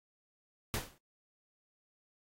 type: noise with exponential decay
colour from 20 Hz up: pink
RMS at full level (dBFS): -32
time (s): 0.74-0.98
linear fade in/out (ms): 0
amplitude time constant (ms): 52
effects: AAC 48 kbps